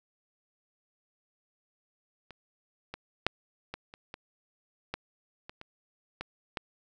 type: clicks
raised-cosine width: 0.3 ms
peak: -30 / -22 / -8 / -21 / -30 / -24 / -17 / -26 / -28 / -20 / -17 dBFS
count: 11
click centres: 2.307 / 2.94 / 3.266 / 3.74 / 3.939 / 4.141 / 4.94 / 5.495 / 5.614 / 6.21 / 6.572 s
effects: none